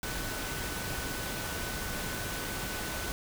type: tone in noise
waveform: sine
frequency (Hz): 1500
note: F#6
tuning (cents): +23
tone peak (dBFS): -43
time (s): 0.03-3.12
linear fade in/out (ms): 0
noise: pink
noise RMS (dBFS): -36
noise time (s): 0.03-3.12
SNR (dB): -10
effects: none